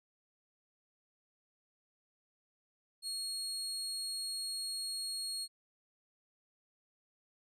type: tone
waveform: 30% pulse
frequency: 4295 Hz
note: C8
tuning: 44 cents sharp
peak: -34 dBFS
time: 3.02-5.48 s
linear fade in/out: 50 ms
effects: resampled to 32000 Hz